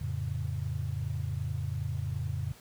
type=chord; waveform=sine; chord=F augmented; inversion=none; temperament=equal with one note detuned; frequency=87.31 / 110 / 139.23 Hz; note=F2 / A2 / C#3; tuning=0 / 0 / +8 cents; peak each=-35 / -35 / -35 dBFS; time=0.01-2.52 s; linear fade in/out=5 ms; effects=pink hiss -55 dBFS RMS until 2.6 s